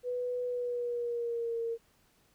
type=tone with pitch glide; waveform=sine; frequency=493.9 to 460.8 Hz; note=B4 to A#4; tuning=0 to -20 cents; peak=-31 dBFS; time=0.03-1.78 s; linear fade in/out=50 ms; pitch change=-120 cents; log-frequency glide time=0.45-1.6 s; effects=pink hiss -68 dBFS RMS until 2.34 s